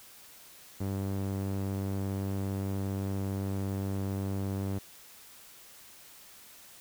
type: tone with band-pass filter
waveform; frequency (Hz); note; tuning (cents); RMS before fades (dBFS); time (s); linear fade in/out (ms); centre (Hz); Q
sawtooth; 97.5; G2; -9; -33; 0.8-4.79; 10; 210; 0.52
effects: white hiss -53 dBFS RMS until 6.8 s